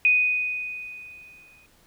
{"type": "tone with exponential decay", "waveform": "sine", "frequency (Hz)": 2489, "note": "D#7", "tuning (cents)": 0, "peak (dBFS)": -14, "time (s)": [0.05, 1.66], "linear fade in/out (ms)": 1, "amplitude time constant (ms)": 350, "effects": ["pink hiss -59 dBFS RMS until 1.86 s"]}